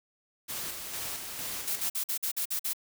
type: noise with tremolo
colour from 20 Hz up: white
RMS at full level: -36 dBFS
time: 0.48-1.9 s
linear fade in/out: 20 ms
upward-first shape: square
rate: 2.2 Hz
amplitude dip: 35%
type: noise bursts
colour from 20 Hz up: blue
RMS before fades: -31 dBFS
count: 8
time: 1.67-2.734 s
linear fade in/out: 10 ms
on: 91 ms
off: 48 ms
effects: none